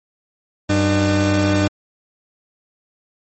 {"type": "tone pair together", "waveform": "30% pulse", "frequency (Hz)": [94.97, 301.5], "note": ["F#2", "D4"], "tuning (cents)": [46, 46], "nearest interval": "octave + minor sixth", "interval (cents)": 2000, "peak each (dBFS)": [-15, -14], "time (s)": [0.69, 1.68], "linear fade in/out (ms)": 10, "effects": ["MP3 32 kbps"]}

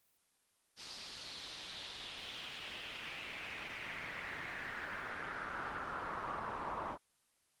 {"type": "noise with band-pass filter sweep", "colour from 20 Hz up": "brown", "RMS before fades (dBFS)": -43, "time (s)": [0.76, 6.98], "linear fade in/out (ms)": 50, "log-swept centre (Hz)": [4900, 990], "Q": 3.1, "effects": ["white hiss -75 dBFS RMS until 7.6 s", "Opus 24 kbps"]}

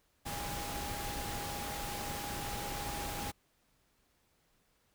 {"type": "tone in noise", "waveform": "sine", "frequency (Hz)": 818, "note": "G#5", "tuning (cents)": -26, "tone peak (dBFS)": -43, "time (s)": [0.25, 3.32], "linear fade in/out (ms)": 20, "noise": "pink", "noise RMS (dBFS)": -40, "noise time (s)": [0.25, 3.32], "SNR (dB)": -6, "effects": ["pink hiss -73 dBFS RMS until 4.94 s"]}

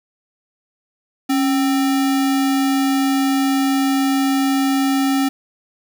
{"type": "tone with sample-and-hold", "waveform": "sine", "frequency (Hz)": 273.6, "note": "C#4", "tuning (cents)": -23, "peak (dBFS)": -14, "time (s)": [1.29, 5.29], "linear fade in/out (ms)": 10, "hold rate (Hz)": 1050, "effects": []}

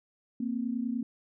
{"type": "tone pair together", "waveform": "sine", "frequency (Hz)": [231.3, 261.4], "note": ["A#3", "C4"], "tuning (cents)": [-13, -1], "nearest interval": "major second", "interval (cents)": 212, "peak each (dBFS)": [-31, -33], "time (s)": [0.4, 1.03], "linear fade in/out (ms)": 5, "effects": []}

